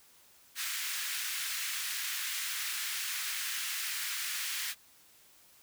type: high-pass noise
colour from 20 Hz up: pink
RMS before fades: -36 dBFS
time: 0.55-4.75 s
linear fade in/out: 50 ms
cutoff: 1600 Hz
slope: 24 dB/octave
effects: white hiss -61 dBFS RMS until 5.62 s